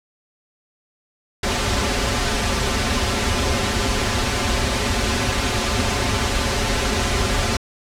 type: noise with comb filter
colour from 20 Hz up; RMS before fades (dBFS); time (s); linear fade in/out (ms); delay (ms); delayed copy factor
pink; -20; 1.43-7.57; 5; 6.3; -0.95
effects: low-pass 7000 Hz 12 dB/octave